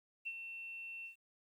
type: tone with ADSR envelope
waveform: sine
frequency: 2700 Hz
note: E7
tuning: 41 cents sharp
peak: -37 dBFS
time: 0.25-1.16 s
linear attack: 21 ms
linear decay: 50 ms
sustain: -7 dB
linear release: 110 ms
effects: 12-bit